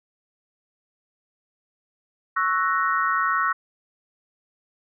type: chord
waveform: sine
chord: F# dominant seventh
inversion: second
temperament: equal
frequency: 1108.7 / 1318.5 / 1480 / 1864.7 Hz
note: C#6 / E6 / F#6 / A#6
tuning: 0 / 0 / 0 / 0 cents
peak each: -24 / -24 / -26 / -28 dBFS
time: 2.36-3.53 s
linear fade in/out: 10 ms
effects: none